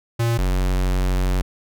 square tone pair in turn, 116.54 / 46.14 Hz, A#2 / F#1, 0 / -4 cents, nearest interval octave + major third, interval 1604 cents, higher first, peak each -18 dBFS, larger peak neither, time 0.19-0.38 / 0.38-1.42 s, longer second, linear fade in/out 10 ms, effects none

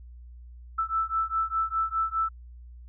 sine beating tone pair, 1318.5 / 1323.4 Hz, E6 / E6, 0 / +6 cents, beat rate 4.9 Hz, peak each -28 dBFS, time 0.78-2.29 s, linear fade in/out 10 ms, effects added 60 Hz sine -43 dBFS peak until 2.88 s

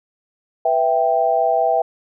sine chord, E minor, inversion second, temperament equal, 493.9 / 659.3 / 784 Hz, B4 / E5 / G5, 0 / 0 / 0 cents, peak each -22 / -17 / -18 dBFS, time 0.65-1.82 s, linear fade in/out 5 ms, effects none

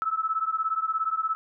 sine beating tone pair, 1300 / 1317 Hz, E6 / E6, -24 / -2 cents, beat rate 17 Hz, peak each -27 / -28 dBFS, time 0.02-1.35 s, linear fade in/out 0 ms, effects none

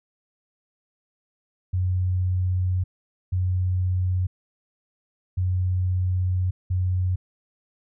sine tone bursts at uneven times, 91.6 Hz, F#2, 17 cents flat, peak -20 dBFS, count 4, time 1.73-2.84 / 3.32-4.27 / 5.37-6.51 / 6.7-7.16 s, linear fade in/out 10 ms, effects none

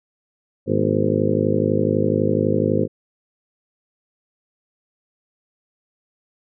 harmonic tone with a mistuned harmonic, 52 Hz, G#1, 3 cents sharp, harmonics 2 / 3 / 4 / 5 / 6 / 7 / 8 / 9 / 10, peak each -25 / -25 / -25 / -25 / -25 / -25 / -25 / -25 / -25 dBFS, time 0.66-2.88 s, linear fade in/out 50 ms, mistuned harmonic 5, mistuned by -110 cents, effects none

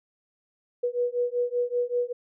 sine beating tone pair, 484.5 / 489.7 Hz, B4 / B4, -33 / -15 cents, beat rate 5.2 Hz, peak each -27 dBFS, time 0.83-2.13 s, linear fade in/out 10 ms, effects none

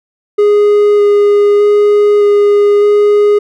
triangle tone with vibrato, 412 Hz, G#4, 14 cents flat, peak -3 dBFS, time 0.38-3.39 s, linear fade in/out 10 ms, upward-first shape square, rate 0.82 Hz, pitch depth 8 cents each way, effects none

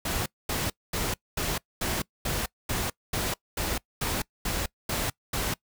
pink noise bursts, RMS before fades -29 dBFS, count 13, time 0.05-5.54 s, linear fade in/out 5 ms, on 210 ms, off 230 ms, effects noise-tail reverb RT60 0.1 s tail -23 dB re dry

